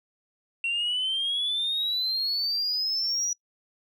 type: exponential sweep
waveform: sine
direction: up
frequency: 2722 to 5850 Hz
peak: -23 dBFS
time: 0.64-3.33 s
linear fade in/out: 2 ms
effects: noise-tail reverb RT60 0.1 s tail -26 dB re dry + tanh soft clip ceiling -22 dBFS